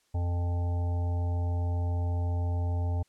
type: harmonic tone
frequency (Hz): 87.31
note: F2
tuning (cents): 0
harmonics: 1 / 3 / 5 / 7 / 9 / 10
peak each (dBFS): -26 / -43 / -46 / -45 / -45 / -49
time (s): 0.14-3.03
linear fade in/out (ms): 10
effects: white hiss -70 dBFS RMS until 3.08 s + low-pass 9000 Hz 12 dB/octave